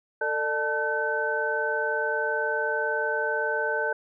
sine tone cluster, 447.3 / 597 / 878 / 1525 Hz, A4 / D5 / A5 / G6, +28 / +28 / -4 / -48 cents, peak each -30 / -31 / -32 / -27 dBFS, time 0.21-3.93 s, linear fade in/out 5 ms, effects none

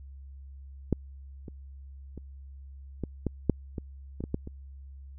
clicks, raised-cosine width 3 ms, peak -11 / -27 / -28 / -18 / -15 / -8 / -21 / -22 / -20 / -15 / -27 dBFS, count 11, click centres 0.927 / 1.482 / 2.177 / 3.037 / 3.267 / 3.497 / 3.782 / 4.206 / 4.239 / 4.344 / 4.474 s, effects added 68 Hz sine -43 dBFS peak until 5.18 s

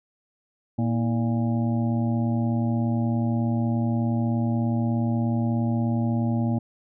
harmonic tone with a mistuned harmonic, 116.7 Hz, A#2, 2 cents sharp, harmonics 1 / 2 / 3 / 5 / 6 / 7, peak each -24 / -24 / -34 / -37 / -40 / -38 dBFS, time 0.78-6.59 s, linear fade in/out 10 ms, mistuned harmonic 3, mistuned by -130 cents, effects none

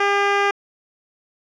10% pulse tone, 402.4 Hz, G4, 45 cents sharp, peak -7 dBFS, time 0-0.51 s, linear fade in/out 5 ms, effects low-pass 3000 Hz 12 dB/octave

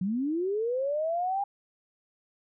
sine linear sweep, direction up, 175.3 to 812 Hz, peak -26 dBFS, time 0.01-1.44 s, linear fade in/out 5 ms, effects none

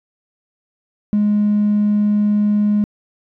triangle tone, 208.2 Hz, G#3, 5 cents sharp, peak -9 dBFS, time 1.13-2.84 s, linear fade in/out 0 ms, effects tanh soft clip ceiling -9 dBFS

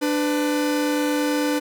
45% pulse tone pair together, 295.5 / 502.2 Hz, D4 / B4, +11 / +29 cents, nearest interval major sixth, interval 918 cents, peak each -21 / -25 dBFS, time 0.01-1.6 s, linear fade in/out 20 ms, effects none

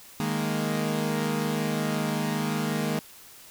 sawtooth chord, D# suspended fourth, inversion none, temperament equal, 155.56 / 207.7 / 233.1 Hz, D#3 / G#3 / A#3, 0 / 0 / 0 cents, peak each -26 dBFS, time 0.2-2.99 s, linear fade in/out 0 ms, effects white hiss -49 dBFS RMS until 3.5 s

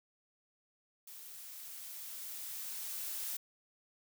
blue noise with level ramp, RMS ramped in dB -51 to -39 dBFS, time 1.07-3.37 s, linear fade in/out 5 ms, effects none

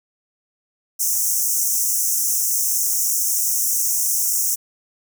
pink high-pass noise, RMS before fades -20 dBFS, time 0.99-4.56 s, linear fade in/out 20 ms, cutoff 5600 Hz, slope 96 dB/octave, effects none

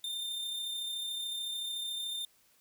45% pulse tone with amplitude modulation, 3609 Hz, A7, 43 cents sharp, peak -34 dBFS, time 0.04-2.25 s, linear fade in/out 2 ms, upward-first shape sine, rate 33.7 Hz, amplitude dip 30%, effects white hiss -67 dBFS RMS until 2.6 s

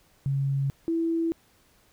sine tone pair in turn, 137.7 / 330.5 Hz, C#3 / E4, -11 / +5 cents, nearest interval octave + minor third, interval 1516 cents, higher second, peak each -23 dBFS, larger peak neither, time 0.26-0.7 / 0.88-1.32 s, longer neither, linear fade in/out 0 ms, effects pink hiss -62 dBFS RMS until 1.92 s

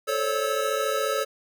square tone cluster, 437.8 / 535 / 569 / 1300 Hz, A4 / C5 / C#5 / E6, -9 / +38 / +45 / -24 cents, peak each -30 dBFS, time 0.07-1.25 s, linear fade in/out 20 ms, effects none

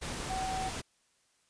sine tone in noise, 756 Hz, F#5, 37 cents sharp, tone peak -33 dBFS, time 0.29-0.7 s, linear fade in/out 20 ms, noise pink, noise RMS -38 dBFS, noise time 0.01-0.82 s, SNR +2 dB, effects white hiss -71 dBFS RMS until 1.49 s + resampled to 22050 Hz

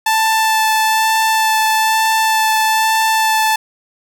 sawtooth tone with vibrato, 880 Hz, A5, in tune, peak -8 dBFS, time 0.06-3.56 s, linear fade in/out 5 ms, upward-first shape sine, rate 1.1 Hz, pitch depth 9 cents each way, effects none

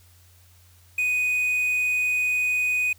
triangle tone with quantisation, 2489 Hz, D#7, in tune, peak -19 dBFS, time 0.98-2.93 s, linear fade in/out 5 ms, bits 7, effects added 88 Hz sine -53 dBFS peak until 2.98 s + white hiss -58 dBFS RMS until 2.98 s

